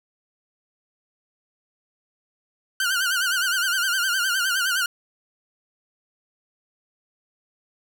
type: tone with vibrato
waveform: sawtooth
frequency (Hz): 1480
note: F#6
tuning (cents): 0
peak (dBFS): -17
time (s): 2.8-4.86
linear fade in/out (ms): 2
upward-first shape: sine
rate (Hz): 9.7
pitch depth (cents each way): 110
effects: none